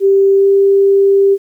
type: tone with pitch glide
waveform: sine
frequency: 392 to 394.5 Hz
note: G4 to G4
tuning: 0 to +11 cents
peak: -6 dBFS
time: 0-1.38 s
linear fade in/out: 50 ms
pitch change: +11 cents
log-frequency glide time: 0.37-0.46 s
effects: 8-bit